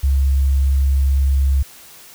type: tone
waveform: sine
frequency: 68.2 Hz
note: C#2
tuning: 28 cents flat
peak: -12 dBFS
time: 0.03-1.63 s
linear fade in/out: 10 ms
effects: white hiss -42 dBFS RMS until 2.14 s

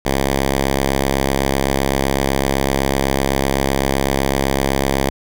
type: tone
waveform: 5% pulse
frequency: 67.9 Hz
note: C#2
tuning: 35 cents flat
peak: -4 dBFS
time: 0.05-5.1 s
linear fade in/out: 5 ms
effects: none

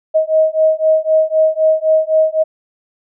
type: beating tone pair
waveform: sine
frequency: 629 / 632.9 Hz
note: D#5 / D#5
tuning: +19 / +29 cents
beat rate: 3.9 Hz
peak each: -13 dBFS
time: 0.14-2.44 s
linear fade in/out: 20 ms
effects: none

